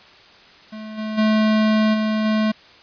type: tone with level steps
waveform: square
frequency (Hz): 216.4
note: A3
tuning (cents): -29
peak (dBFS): -32 / -25 / -15 / -19 / -17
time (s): 0.72-2.52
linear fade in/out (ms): 10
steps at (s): 0.97 / 1.17 / 1.93 / 2.24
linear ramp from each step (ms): 20
effects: white hiss -47 dBFS RMS until 2.82 s + resampled to 11025 Hz